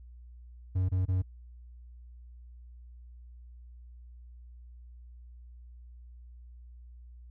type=tone bursts; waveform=triangle; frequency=92.5 Hz; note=F#2; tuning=in tune; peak=-23 dBFS; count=3; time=0.75-1.222 s; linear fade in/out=10 ms; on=140 ms; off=26 ms; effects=added 60 Hz sine -47 dBFS peak until 7.3 s